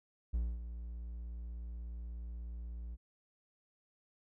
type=tone with ADSR envelope; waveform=triangle; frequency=58.27 Hz; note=A#1; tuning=in tune; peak=-28 dBFS; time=0.33-2.97 s; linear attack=15 ms; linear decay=240 ms; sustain=-11 dB; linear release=34 ms; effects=none